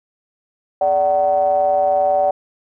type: ring-modulated tone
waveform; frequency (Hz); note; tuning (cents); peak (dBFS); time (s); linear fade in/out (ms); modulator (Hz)
triangle; 85; F2; -46; -8; 0.81-2.31; 5; 669
effects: none